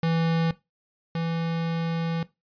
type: tone pair in turn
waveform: square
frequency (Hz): 164.81 / 165.73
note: E3 / E3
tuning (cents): 0 / +10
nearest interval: unison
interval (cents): 10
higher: second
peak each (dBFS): -22 / -26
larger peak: first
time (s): 0.03-0.51 / 1.15-2.23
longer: second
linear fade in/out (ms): 2
effects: noise-tail reverb RT60 0.2 s tail -17 dB re dry + resampled to 11025 Hz